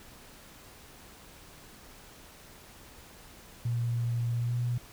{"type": "tone with pitch glide", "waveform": "sine", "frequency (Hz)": [118.5, 121.34], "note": ["A#2", "B2"], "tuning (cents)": [29, -30], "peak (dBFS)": -27, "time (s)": [3.65, 4.78], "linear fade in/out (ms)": 5, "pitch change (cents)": 41, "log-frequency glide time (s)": [4.37, 4.57], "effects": ["pink hiss -52 dBFS RMS until 4.92 s"]}